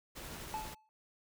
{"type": "noise with tremolo", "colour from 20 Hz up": "pink", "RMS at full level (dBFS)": -45, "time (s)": [0.15, 0.75], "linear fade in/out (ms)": 20, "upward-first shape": "triangle", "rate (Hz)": 12, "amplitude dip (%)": 25}
{"type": "tone with exponential decay", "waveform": "triangle", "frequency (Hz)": 867, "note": "A5", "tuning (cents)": -26, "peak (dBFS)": -32, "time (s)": [0.54, 0.89], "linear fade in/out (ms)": 0, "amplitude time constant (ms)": 76}
{"effects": []}